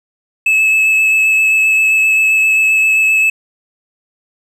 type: tone with vibrato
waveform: triangle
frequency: 2600 Hz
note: E7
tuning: 24 cents flat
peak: -7 dBFS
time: 0.46-3.3 s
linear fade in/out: 5 ms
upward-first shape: sine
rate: 7.6 Hz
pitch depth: 12 cents each way
effects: none